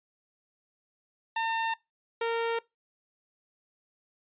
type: tone pair in turn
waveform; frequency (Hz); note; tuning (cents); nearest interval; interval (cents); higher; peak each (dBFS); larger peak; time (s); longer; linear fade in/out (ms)
sawtooth; 905 / 460.9; A5 / A#4; +48 / -20; octave; 1168; first; -23; neither; 1.36-1.74 / 2.21-2.59; neither; 5
effects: noise-tail reverb RT60 0.2 s tail -22 dB re dry + resampled to 8000 Hz